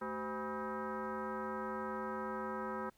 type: tone with frequency modulation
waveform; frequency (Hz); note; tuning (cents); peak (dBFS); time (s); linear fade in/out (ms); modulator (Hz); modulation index
sine; 380; F#4; +46; -37; 0.01-2.9; 10; 299; 3.7
effects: pink hiss -71 dBFS RMS until 2.97 s